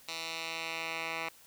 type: tone with band-pass filter sweep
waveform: 10% pulse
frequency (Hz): 163.7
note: E3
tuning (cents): -12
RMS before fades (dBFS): -38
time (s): 0.08-1.29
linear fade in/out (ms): 5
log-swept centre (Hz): 4000 to 2000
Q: 1.5
effects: white hiss -58 dBFS RMS until 1.46 s